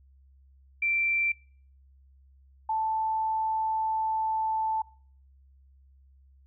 sine tone pair in turn, 2349 / 879.9 Hz, D7 / A5, 0 / 0 cents, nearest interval octave + perfect fourth, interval 1700 cents, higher first, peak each -24 / -25 dBFS, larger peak first, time 0.82-1.32 / 2.69-4.82 s, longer second, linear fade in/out 5 ms, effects noise-tail reverb RT60 0.5 s tail -23 dB re dry + added 67 Hz sine -55 dBFS peak until 6.46 s

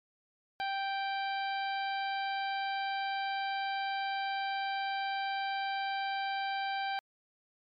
harmonic tone, 784 Hz, G5, in tune, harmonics 1 / 2 / 3 / 4 / 5 / 6, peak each -33 / -39 / -43 / -45 / -47 / -49 dBFS, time 0.6-6.99 s, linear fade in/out 0 ms, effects MP3 96 kbps

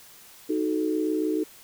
sine chord, D# diminished, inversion none, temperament equal with one note detuned, 311.1 / 370 / 437 Hz, D#4 / F#4 / A4, 0 / 0 / -12 cents, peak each -25 / -30 / -29 dBFS, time 0.49-1.44 s, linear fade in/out 10 ms, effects white hiss -50 dBFS RMS until 1.63 s

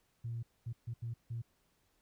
sine tone bursts at uneven times, 116.54 Hz, A#2, in tune, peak -36 dBFS, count 5, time 0.24-0.43 / 0.66-0.73 / 0.87-0.94 / 1.02-1.14 / 1.3-1.42 s, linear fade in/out 10 ms, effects tanh soft clip ceiling -32 dBFS + pink hiss -75 dBFS RMS until 2.01 s

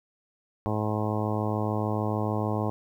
harmonic tone, 106.7 Hz, G#2, 47 cents sharp, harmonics 1 / 2 / 3 / 4 / 5 / 6 / 7 / 8 / 9 / 10, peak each -29 / -32 / -34 / -35 / -36 / -37 / -37 / -38 / -39 / -39 dBFS, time 0.66-2.7 s, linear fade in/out 0 ms, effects 10-bit

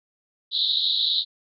pink band-pass noise, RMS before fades -23 dBFS, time 0.51-1.25 s, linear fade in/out 50 ms, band 3600 to 4100 Hz, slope 96 dB/octave, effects none

